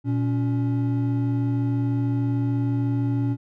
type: tone pair together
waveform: triangle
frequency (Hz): 118.5 / 281.8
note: A#2 / C#4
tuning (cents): +29 / +29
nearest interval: octave + minor third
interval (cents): 1500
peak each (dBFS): -20 / -23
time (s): 0.04-3.37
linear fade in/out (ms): 50
effects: none